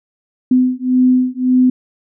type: beating tone pair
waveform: sine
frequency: 252.9 / 254.7 Hz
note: B3 / C4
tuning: +41 / -46 cents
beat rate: 1.8 Hz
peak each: -13 dBFS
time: 0.51-1.7 s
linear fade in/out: 5 ms
effects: none